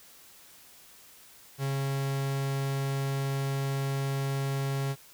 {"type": "tone", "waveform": "45% pulse", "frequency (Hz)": 137.1, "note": "C#3", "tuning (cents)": -19, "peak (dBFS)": -28, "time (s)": [1.58, 4.96], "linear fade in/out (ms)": 50, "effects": ["white hiss -54 dBFS RMS until 5.13 s"]}